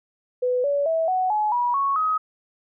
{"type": "tone with pitch steps", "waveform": "sine", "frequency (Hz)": [498.8, 569.7, 650.6, 743.1, 848.6, 969.2, 1106.9, 1264.2], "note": ["B4", "C#5", "E5", "F#5", "G#5", "B5", "C#6", "D#6"], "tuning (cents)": [17, 47, -23, 7, 37, -33, -3, 27], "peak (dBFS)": -19, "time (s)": [0.42, 2.18], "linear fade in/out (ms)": 10, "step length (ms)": 220, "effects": []}